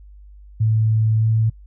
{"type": "tone with pitch glide", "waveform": "sine", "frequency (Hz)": [110, 111.21], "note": ["A2", "A2"], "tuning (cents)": [0, 19], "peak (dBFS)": -14, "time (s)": [0.6, 1.5], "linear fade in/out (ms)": 10, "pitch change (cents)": 19, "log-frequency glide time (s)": [1.19, 1.25], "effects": ["noise-tail reverb RT60 0.1 s tail -25 dB re dry", "added 50 Hz sine -40 dBFS peak until 1.66 s"]}